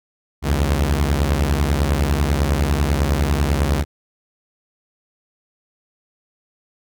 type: beating tone pair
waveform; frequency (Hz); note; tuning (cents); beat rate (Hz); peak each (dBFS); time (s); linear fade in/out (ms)
sawtooth; 68.3 / 78.3; C#2 / D#2; -25 / +11; 10; -14 / -16; 0.42-3.85; 50
effects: none